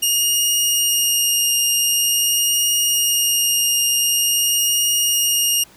15% pulse tone with vibrato, 2842 Hz, F7, 30 cents sharp, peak -8 dBFS, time 0.02-5.64 s, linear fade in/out 10 ms, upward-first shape triangle, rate 0.46 Hz, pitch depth 10 cents each way, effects pink hiss -48 dBFS RMS until 5.76 s + high-pass 60 Hz 12 dB/octave

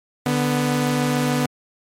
sawtooth tone pair together, 146.93 / 247.1 Hz, D3 / B3, +1 / +1 cents, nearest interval major sixth, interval 900 cents, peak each -18 / -16 dBFS, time 0.26-1.46 s, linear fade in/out 2 ms, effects MP3 64 kbps

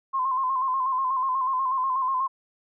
sine tone with vibrato, 1046.5 Hz, C6, in tune, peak -22 dBFS, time 0.13-2.28 s, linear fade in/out 20 ms, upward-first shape square, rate 8.2 Hz, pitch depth 45 cents each way, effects none

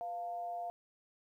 sine tone with amplitude modulation, 698.5 Hz, F5, in tune, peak -35 dBFS, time 0.01-0.7 s, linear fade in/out 0 ms, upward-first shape sine, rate 203 Hz, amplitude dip 50%, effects 12-bit

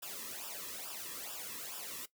white noise with flanger, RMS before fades -44 dBFS, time 0.02-2.06 s, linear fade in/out 10 ms, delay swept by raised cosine 0.47 to 1.37 ms, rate 2.3 Hz, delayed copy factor -0.8, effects noise-tail reverb RT60 0.1 s tail -17 dB re dry

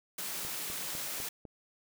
white high-pass noise, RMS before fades -38 dBFS, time 0.18-1.29 s, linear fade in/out 5 ms, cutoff 120 Hz, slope 48 dB/octave
click train, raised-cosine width 2 ms, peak -32 dBFS, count 5, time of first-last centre 0.45-1.453 s, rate 3.99 Hz
effects none

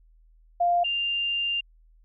sine tone pair in turn, 698.5 / 2794 Hz, F5 / F7, 0 / 0 cents, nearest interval 2 octaves, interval 2400 cents, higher second, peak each -19 / -24 dBFS, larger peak first, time 0.6-0.84 / 0.84-1.61 s, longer second, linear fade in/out 10 ms, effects added 40 Hz sine -54 dBFS peak until 2.04 s

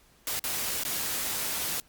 white noise with dropouts, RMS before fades -31 dBFS, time 0.27-1.8 s, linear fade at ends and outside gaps 1 ms, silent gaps 0.393-0.44 / 0.835-0.85 s, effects pink hiss -61 dBFS RMS until 1.88 s + Opus 48 kbps

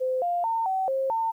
sine tone with pitch steps, 515 / 700 / 908 / 761 / 534 / 903 Hz, C5 / F5 / A#5 / F#5 / C5 / A5, -28 / +4 / -46 / +48 / +35 / +45 cents, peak -23 dBFS, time 0-1.32 s, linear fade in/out 20 ms, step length 220 ms, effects 10-bit

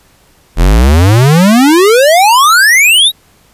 square exponential sweep, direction up, 39.1 to 3916 Hz, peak -4 dBFS, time 0.56-3.12 s, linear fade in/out 50 ms, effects pink hiss -47 dBFS RMS until 3.53 s + resampled to 32000 Hz

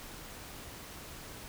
silence, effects pink hiss -47 dBFS RMS until 1.48 s

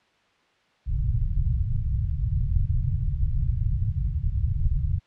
pink low-pass noise, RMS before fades -24 dBFS, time 0.86-5 s, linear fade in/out 20 ms, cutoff 140 Hz, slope 48 dB/octave, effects white hiss -63 dBFS RMS until 5.06 s + low-pass 3000 Hz 12 dB/octave

